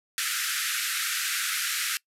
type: band-pass noise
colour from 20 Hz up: pink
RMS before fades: -29 dBFS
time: 0.18-1.97 s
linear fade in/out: 0 ms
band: 1300 to 14000 Hz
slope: 96 dB/octave
effects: noise-tail reverb RT60 0.1 s tail -22 dB re dry